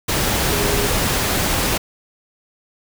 sine tone in noise, 409.8 Hz, G#4, 23 cents flat, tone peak -23 dBFS, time 0.52-0.88 s, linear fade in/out 10 ms, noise pink, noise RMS -19 dBFS, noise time 0.08-1.78 s, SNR -7 dB, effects none

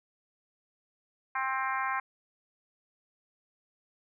harmonic tone, 264.2 Hz, C4, 17 cents sharp, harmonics 3 / 4 / 5 / 6 / 7 / 8 / 9, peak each -36 / -32 / -38 / -36 / -40 / -40 / -44 dBFS, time 1.35-2 s, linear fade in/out 5 ms, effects none

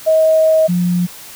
sine tone pair in turn, 635 / 176.96 Hz, D#5 / F3, +35 / +23 cents, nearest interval octave + minor seventh, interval 2212 cents, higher first, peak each -8 / -12 dBFS, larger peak first, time 0.06-0.68 / 0.68-1.07 s, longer first, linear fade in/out 20 ms, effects white hiss -35 dBFS RMS until 1.35 s

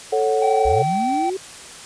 sine chord, F# minor, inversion first, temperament equal, 440 / 554.4 / 740 Hz, A4 / C#5 / F#5, 0 / 0 / 0 cents, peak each -18 / -23 / -22 dBFS, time 0.12-0.83 s, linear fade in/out 10 ms
triangle tone, 771 Hz, G5, 29 cents flat, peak -17 dBFS, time 0.42-1.3 s, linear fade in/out 5 ms
sine linear sweep, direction up, 52.1 to 392 Hz, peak -22 dBFS, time 0.65-1.37 s, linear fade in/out 5 ms
effects white hiss -38 dBFS RMS until 1.85 s + resampled to 22050 Hz

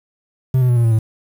triangle tone with pitch steps, 130 / 125.86 / 121.86 / 117.98 / 114.22 / 110.59 Hz, C3 / B2 / B2 / A#2 / A#2 / A2, -11 / +33 / -23 / +21 / -35 / +9 cents, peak -9 dBFS, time 0.54-0.99 s, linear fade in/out 5 ms, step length 75 ms, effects 7-bit

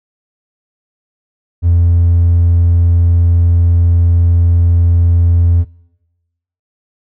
triangle tone, 85.9 Hz, F2, 28 cents flat, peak -3 dBFS, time 1.62-5.65 s, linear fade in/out 50 ms, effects noise-tail reverb RT60 1.0 s tail -25 dB re dry + tanh soft clip ceiling -2 dBFS

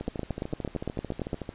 two click trains, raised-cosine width 2 ms, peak -16 / -20 dBFS, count 12 / 21, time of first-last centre 0.08-1.331 / 0.01-1.491 s, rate 8.79 / 13.5 Hz, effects pink hiss -52 dBFS RMS until 1.54 s + resampled to 8000 Hz

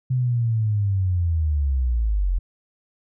sine linear sweep, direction down, 129.5 to 41.88 Hz, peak -18 dBFS, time 0.1-2.39 s, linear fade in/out 10 ms, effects none

